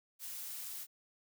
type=noise; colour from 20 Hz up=blue; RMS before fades=-44 dBFS; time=0.19-0.87 s; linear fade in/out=50 ms; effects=none